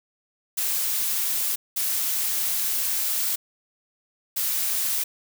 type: noise bursts at uneven times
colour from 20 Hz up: blue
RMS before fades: -25 dBFS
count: 3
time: 0.57-1.56 / 1.76-3.36 / 4.36-5.04 s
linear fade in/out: 10 ms
effects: none